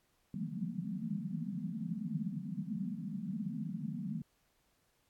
white band-pass noise, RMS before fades -39 dBFS, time 0.34-4.22 s, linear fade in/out 2 ms, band 150 to 240 Hz, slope 96 dB/octave, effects pink hiss -75 dBFS RMS until 5.09 s + AAC 64 kbps

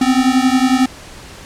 square beating tone pair, 253.6 / 264.6 Hz, B3 / C4, +46 / +20 cents, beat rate 11 Hz, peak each -14 / -15 dBFS, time 0.01-0.86 s, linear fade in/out 5 ms, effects pink hiss -36 dBFS RMS until 1.45 s + low-pass 9000 Hz 12 dB/octave

